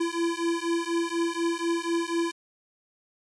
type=beating tone pair; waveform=square; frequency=335.3 / 339.4 Hz; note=E4 / F4; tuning=+30 / -49 cents; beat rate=4.1 Hz; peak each=-29 dBFS; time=0-2.32 s; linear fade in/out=10 ms; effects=resampled to 22050 Hz